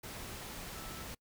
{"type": "tone in noise", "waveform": "sine", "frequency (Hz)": 1318.5, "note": "E6", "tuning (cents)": 0, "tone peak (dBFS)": -53, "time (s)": [0.75, 1.04], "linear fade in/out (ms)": 10, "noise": "pink", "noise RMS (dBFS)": -45, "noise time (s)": [0.03, 1.15], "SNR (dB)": -11, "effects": ["noise-tail reverb RT60 0.1 s tail -25 dB re dry"]}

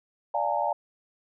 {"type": "chord", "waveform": "sine", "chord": "Bb dominant seventh", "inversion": "first", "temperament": "equal with one note detuned", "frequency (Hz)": [587.3, 698.5, 830.6, 912.1], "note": ["D5", "F5", "Ab5", "Bb5"], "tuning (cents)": [0, 0, 0, -38], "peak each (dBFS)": [-30, -30, -29, -29], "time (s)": [0.34, 0.73], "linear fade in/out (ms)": 5, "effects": []}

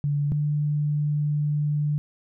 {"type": "tone pair in turn", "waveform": "sine", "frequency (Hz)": [144.7, 148.17], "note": ["D3", "D3"], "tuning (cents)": [-25, 16], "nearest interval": "unison", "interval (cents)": 41, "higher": "second", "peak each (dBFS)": -21, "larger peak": "neither", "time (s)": [[0.04, 0.32], [0.32, 1.98]], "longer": "second", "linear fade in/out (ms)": 0, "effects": []}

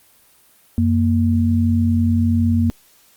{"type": "tone pair together", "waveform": "sine", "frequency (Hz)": [91.47, 233.1], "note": ["F#2", "A#3"], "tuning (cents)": [-19, 0], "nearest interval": "octave + major third", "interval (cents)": 1619, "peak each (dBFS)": -16, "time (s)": [0.78, 2.7], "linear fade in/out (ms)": 0, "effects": ["white hiss -53 dBFS RMS until 3.16 s", "Opus 32 kbps"]}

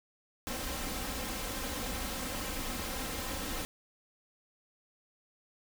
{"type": "noise with comb filter", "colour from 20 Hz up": "pink", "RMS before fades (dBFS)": -37, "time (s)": [0.47, 3.65], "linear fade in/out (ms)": 0, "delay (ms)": 3.8, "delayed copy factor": 0.6, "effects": []}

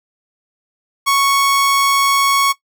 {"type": "tone", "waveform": "sawtooth", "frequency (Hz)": 1108, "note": "C#6", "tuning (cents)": -1, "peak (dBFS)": -8, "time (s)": [1.06, 2.53], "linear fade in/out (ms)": 20, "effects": ["noise-tail reverb RT60 0.1 s tail -17 dB re dry"]}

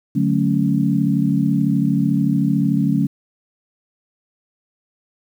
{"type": "chord", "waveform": "sine", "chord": "D major seventh", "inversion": "none", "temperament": "equal with one note detuned", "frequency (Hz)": [146.83, 185, 218.5, 277.2], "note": ["D3", "F#3", "A3", "C#4"], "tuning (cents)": [0, 0, -12, 0], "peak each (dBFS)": -20, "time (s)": [0.15, 3.07], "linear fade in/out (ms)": 10, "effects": ["8-bit"]}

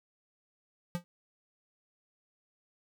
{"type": "tone with exponential decay", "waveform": "square", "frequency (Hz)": 174.61, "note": "F3", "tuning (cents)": 0, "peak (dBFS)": -28, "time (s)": [0.95, 1.04], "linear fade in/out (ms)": 0, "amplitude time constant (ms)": 19, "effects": []}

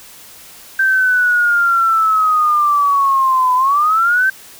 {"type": "linear two-way sweep", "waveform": "sine", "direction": "down then up", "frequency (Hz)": [1568, 999, 1568], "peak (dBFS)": -10, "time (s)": [0.79, 4.3], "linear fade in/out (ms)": 5, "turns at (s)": 3.55, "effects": ["white hiss -39 dBFS RMS until 4.59 s"]}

